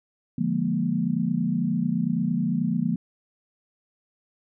sine chord, Bb dominant seventh, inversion first, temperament equal with one note detuned, 146.83 / 174.61 / 207.7 / 236.7 Hz, D3 / F3 / Ab3 / Bb3, 0 / 0 / 0 / +27 cents, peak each -31 / -26 / -28 / -26 dBFS, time 0.38-2.96 s, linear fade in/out 5 ms, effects none

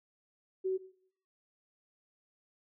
sine tone, 377 Hz, F#4, 32 cents sharp, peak -29 dBFS, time 0.64-0.78 s, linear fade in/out 20 ms, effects noise-tail reverb RT60 0.6 s tail -17 dB re dry

